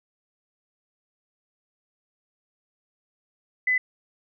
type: tone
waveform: sine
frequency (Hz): 2009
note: B6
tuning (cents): +29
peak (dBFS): -19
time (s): 3.67-3.78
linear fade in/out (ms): 5
effects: none